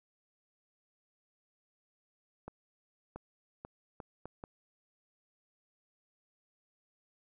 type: accelerating click train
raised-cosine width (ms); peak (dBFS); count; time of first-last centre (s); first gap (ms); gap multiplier
1; -29; 6; 2.48-4.439; 680; 0.72
effects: none